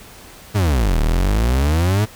40% pulse exponential two-way sweep, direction down then up, 110 to 36.71 to 110 Hz, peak -13 dBFS, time 0.54-2.06 s, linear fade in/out 20 ms, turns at 1 s, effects pink hiss -41 dBFS RMS until 2.15 s

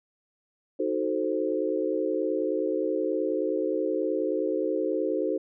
sine chord, D# diminished seventh, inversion none, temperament equal, 311.1 / 370 / 440 / 523.3 Hz, D#4 / F#4 / A4 / C5, 0 / 0 / 0 / 0 cents, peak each -30 dBFS, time 0.79-5.38 s, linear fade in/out 10 ms, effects none

